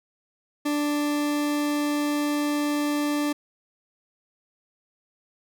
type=tone; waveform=40% pulse; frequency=293.7 Hz; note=D4; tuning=in tune; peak=-22 dBFS; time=0.65-3.33 s; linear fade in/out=10 ms; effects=none